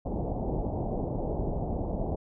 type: low-pass noise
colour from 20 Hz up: pink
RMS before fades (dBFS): -31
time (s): 0.05-2.16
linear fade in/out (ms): 10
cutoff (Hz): 810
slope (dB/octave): 48
effects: none